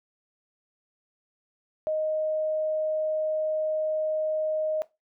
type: tone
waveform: sine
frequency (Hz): 622.3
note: D#5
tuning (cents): 0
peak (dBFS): -24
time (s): 1.87-4.82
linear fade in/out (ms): 0
effects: noise-tail reverb RT60 0.2 s tail -17 dB re dry